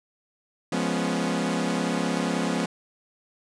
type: chord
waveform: sawtooth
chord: C# dominant seventh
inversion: first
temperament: equal with one note detuned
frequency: 174.61 / 210.4 / 246.9 / 277.2 Hz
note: E#3 / G#3 / B3 / C#4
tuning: 0 / +23 / 0 / 0 cents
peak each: -25 / -26 / -25 / -27 dBFS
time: 0.72-2.66 s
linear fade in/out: 5 ms
effects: resampled to 22050 Hz